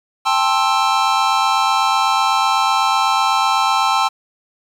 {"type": "chord", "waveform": "square", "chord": "A minor seventh", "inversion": "third", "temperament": "just", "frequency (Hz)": [792, 880, 1056, 1320], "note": ["G5", "A5", "C6", "E6"], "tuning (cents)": [18, 0, 16, 2], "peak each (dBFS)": -20, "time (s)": [0.25, 4.09], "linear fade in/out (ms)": 20, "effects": ["low-pass 6000 Hz 12 dB/octave", "7-bit"]}